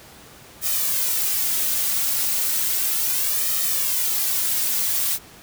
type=noise with flanger; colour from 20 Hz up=blue; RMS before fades=-22 dBFS; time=0.61-5.19 s; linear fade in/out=50 ms; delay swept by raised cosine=1.6 to 3.6 ms; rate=0.34 Hz; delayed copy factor=+0.85; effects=pink hiss -45 dBFS RMS until 5.42 s + high-pass 60 Hz 12 dB/octave